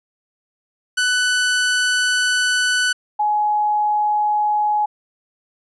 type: tone pair in turn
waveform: sawtooth / sine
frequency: 1493 / 840.8 Hz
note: F#6 / G#5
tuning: +15 / +21 cents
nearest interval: minor seventh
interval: 994 cents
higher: first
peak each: -12 / -15 dBFS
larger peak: first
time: 0.97-2.93 / 3.19-4.86 s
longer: first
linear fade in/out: 10 ms
effects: resampled to 24000 Hz